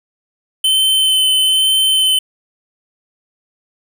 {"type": "tone with vibrato", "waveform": "square", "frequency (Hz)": 3065, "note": "G7", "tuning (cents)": -40, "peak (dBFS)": -11, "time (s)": [0.64, 2.19], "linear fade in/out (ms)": 5, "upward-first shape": "sine", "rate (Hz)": 1.1, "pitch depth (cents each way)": 11, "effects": []}